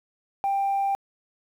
sine tone, 790 Hz, G5, 13 cents sharp, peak -20 dBFS, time 0.44-0.95 s, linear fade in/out 0 ms, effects tanh soft clip ceiling -19 dBFS + 9-bit

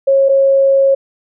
sine tone pair in turn, 545 / 545 Hz, C#5 / C#5, -29 / -29 cents, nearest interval unison, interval 0 cents, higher neither, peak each -7 dBFS, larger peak neither, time 0.07-0.29 / 0.29-0.95 s, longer second, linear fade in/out 10 ms, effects none

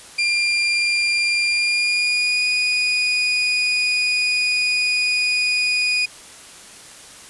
30% pulse tone with pitch glide, 2394 to 2470 Hz, D7 to D#7, +33 to -13 cents, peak -14 dBFS, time 0.18-6.06 s, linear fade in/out 10 ms, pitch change +54 cents, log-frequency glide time 1.48-2.46 s, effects white hiss -41 dBFS RMS until 7.29 s + resampled to 24000 Hz

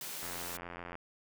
white high-pass noise, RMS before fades -42 dBFS, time 0.01-0.57 s, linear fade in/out 2 ms, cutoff 130 Hz, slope 48 dB/octave
click train, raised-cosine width 0.5 ms, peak -28 dBFS, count 64, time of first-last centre 0.23-0.954 s, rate 87 Hz
effects none

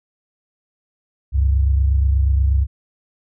sine tone pair together, 68.4 / 96.73 Hz, C#2 / G2, -23 / -23 cents, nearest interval tritone, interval 600 cents, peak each -13 / -22 dBFS, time 1.32-2.67 s, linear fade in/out 50 ms, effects none

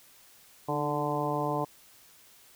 harmonic tone with a mistuned harmonic, 146.83 Hz, D3, in tune, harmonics 1 / 2 / 3 / 4 / 5 / 6 / 7, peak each -35 / -35 / -35 / -35 / -35 / -35 / -35 dBFS, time 0.68-1.65 s, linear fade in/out 10 ms, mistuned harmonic 2, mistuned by +44 cents, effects white hiss -57 dBFS RMS until 2.55 s

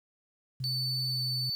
sine tone with pitch glide, 130 to 128.21 Hz, C3 to C3, -11 to -35 cents, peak -32 dBFS, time 0.6-1.5 s, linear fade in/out 5 ms, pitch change -24 cents, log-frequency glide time 1.06-1.23 s
triangle tone, 4509 Hz, C#8, 29 cents sharp, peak -28 dBFS, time 0.64-1.55 s, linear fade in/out 0 ms
effects tanh soft clip ceiling -24 dBFS + 10-bit

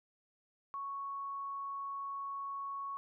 sine tone, 1108.7 Hz, C#6, in tune, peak -38 dBFS, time 0.74-2.97 s, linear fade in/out 0 ms, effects none

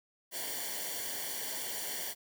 white noise with comb filter, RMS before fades -38 dBFS, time 0.31-2.15 s, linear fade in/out 50 ms, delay 0.78 ms, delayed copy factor -0.8, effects none

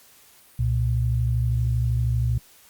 sine tone pair together, 65.8 / 118.5 Hz, C2 / A#2, +10 / +29 cents, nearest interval minor seventh, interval 1019 cents, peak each -24 / -21 dBFS, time 0.59-2.38 s, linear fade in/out 5 ms, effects white hiss -53 dBFS RMS until 2.69 s + Opus 48 kbps

